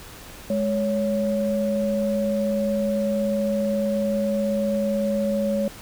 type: tone pair together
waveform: sine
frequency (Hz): 209 / 558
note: G#3 / C#5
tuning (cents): +11 / +11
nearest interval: octave + perfect fourth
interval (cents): 1700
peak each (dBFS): -23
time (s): 0.5-5.68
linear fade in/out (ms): 2
effects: pink hiss -42 dBFS RMS until 5.81 s